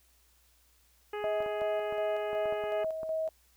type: harmonic tone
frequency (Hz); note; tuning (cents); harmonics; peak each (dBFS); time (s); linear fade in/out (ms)
417.3; G#4; +8; 1 / 2 / 3 / 4 / 5 / 6 / 7; -35 / -41 / -45 / -47 / -49 / -51 / -52; 1.13-2.84; 5
type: tone with tremolo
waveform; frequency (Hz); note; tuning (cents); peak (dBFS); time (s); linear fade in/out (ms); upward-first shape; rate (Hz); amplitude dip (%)
sine; 638; D#5; +43; -29; 1.24-3.29; 2; square; 2.7; 45
type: clicks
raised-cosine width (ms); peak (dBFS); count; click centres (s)
1; -30; 11; 1.242 / 1.405 / 1.462 / 1.618 / 1.925 / 2.331 / 2.457 / 2.525 / 2.639 / 2.845 / 3.032
effects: added 60 Hz sine -67 dBFS peak until 3.56 s + white hiss -67 dBFS RMS until 3.56 s